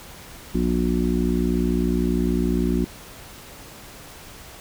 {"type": "harmonic tone", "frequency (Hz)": 60, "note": "B1", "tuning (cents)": -49, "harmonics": [1, 3, 4, 5, 6], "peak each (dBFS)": [-25, -24, -24, -27, -27], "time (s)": [0.54, 2.85], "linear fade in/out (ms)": 10, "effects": ["pink hiss -42 dBFS RMS until 4.6 s"]}